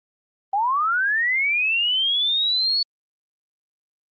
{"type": "linear sweep", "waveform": "sine", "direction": "up", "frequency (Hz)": [763, 4444], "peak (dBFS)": -18, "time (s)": [0.53, 2.83], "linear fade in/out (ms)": 5, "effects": ["Opus 32 kbps"]}